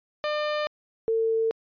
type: tone pair in turn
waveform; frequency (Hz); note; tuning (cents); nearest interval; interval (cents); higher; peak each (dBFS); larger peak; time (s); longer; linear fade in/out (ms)
sawtooth / sine; 600 / 449.5; D5 / A4; +37 / +37; perfect fourth; 500; first; -21; neither; 0.24-0.67 / 1.08-1.51; neither; 0
effects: resampled to 11025 Hz